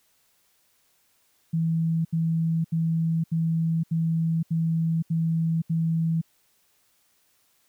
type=tone bursts; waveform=sine; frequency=163.5 Hz; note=E3; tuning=14 cents flat; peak=-21 dBFS; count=8; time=1.53-6.215 s; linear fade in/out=10 ms; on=520 ms; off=75 ms; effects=white hiss -66 dBFS RMS until 7.68 s